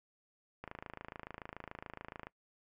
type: click train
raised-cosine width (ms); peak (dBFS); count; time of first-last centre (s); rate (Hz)
0.5; -28; 45; 0.64-2.27; 27
effects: noise-tail reverb RT60 0.1 s tail -21 dB re dry + MP3 96 kbps